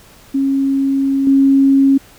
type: tone with level steps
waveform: sine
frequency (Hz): 272.8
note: C#4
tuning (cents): -28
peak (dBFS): -12 / -7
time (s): 0.34-1.98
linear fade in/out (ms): 10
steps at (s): 1.27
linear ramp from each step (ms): 2
effects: pink hiss -44 dBFS RMS until 2.18 s